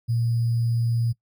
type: tone with sample-and-hold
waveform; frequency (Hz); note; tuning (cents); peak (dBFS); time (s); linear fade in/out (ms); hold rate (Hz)
sine; 116.8; A#2; +4; -20; 0.08-1.13; 20; 4900
effects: noise-tail reverb RT60 0.1 s tail -20 dB re dry